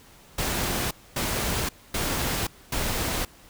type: noise bursts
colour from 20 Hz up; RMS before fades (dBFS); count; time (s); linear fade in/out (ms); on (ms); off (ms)
pink; -27; 4; 0.38-3.25; 5; 530; 250
effects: pink hiss -52 dBFS RMS until 3.49 s